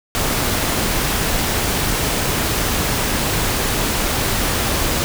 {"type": "noise", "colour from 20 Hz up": "pink", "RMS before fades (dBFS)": -19, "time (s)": [0.15, 5.04], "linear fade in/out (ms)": 0, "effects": []}